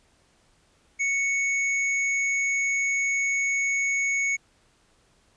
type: tone with hard clipping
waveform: sine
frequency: 2217 Hz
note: C#7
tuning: in tune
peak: -24 dBFS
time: 0.99-4.37 s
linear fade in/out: 20 ms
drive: 13 dB
effects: pink hiss -63 dBFS RMS until 5.36 s + resampled to 22050 Hz